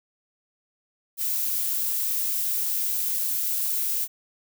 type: noise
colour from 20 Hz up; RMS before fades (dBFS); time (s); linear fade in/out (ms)
violet; -26; 1.17-4.08; 50
effects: none